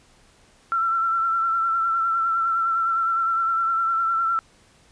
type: tone with vibrato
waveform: sine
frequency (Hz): 1347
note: E6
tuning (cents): +37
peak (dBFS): -19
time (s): 0.72-4.39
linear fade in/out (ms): 0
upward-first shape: sine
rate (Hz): 9.8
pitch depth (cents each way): 33
effects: pink hiss -56 dBFS RMS until 4.91 s + resampled to 22050 Hz